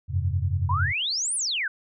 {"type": "chord", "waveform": "sine", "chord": "F suspended second", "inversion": "none", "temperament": "equal with one note detuned", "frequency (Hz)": [87.31, 98, 132.87], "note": ["F2", "G2", "C3"], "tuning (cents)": [0, 0, 27], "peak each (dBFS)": [-25, -26, -30], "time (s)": [0.08, 0.93], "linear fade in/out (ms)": 50}
{"type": "exponential two-way sweep", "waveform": "sine", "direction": "up then down", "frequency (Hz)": [932, 10080, 1458], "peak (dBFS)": -24, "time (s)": [0.69, 1.68], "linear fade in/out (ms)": 5, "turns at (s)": 1.35}
{"effects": []}